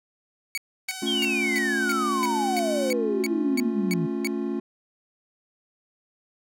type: tone bursts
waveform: sawtooth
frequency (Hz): 2247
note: C#7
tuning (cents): +23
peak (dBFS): -23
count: 12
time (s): 0.55-4.272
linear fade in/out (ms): 0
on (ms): 26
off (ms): 310
type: tone with vibrato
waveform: 5% pulse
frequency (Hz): 754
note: F#5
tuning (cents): +32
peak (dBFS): -22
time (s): 0.88-2.91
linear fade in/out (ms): 10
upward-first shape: triangle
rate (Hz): 17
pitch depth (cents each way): 23
type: chord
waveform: triangle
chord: A augmented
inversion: none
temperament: equal with one note detuned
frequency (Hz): 220 / 277.2 / 352.9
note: A3 / C#4 / E#4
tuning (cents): 0 / 0 / +18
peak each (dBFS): -28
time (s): 1.02-4.6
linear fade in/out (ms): 5
type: exponential sweep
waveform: sine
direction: down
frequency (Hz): 3333 to 155.56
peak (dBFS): -24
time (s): 1.06-4.07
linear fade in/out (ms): 20
effects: none